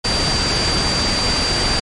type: tone in noise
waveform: sine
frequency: 4699 Hz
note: D8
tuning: in tune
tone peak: -19 dBFS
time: 0.04-1.8 s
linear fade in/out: 10 ms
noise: pink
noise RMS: -19 dBFS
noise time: 0.04-1.8 s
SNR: -3 dB
effects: low-pass 8000 Hz 12 dB/octave + MP3 48 kbps